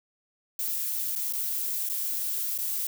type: noise with dropouts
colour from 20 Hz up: violet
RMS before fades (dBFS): -30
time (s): 0.59-2.87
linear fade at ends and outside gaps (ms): 2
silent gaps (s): 1.153-1.159 / 1.326-1.334 / 1.89-1.897 / 2.579-2.586
effects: none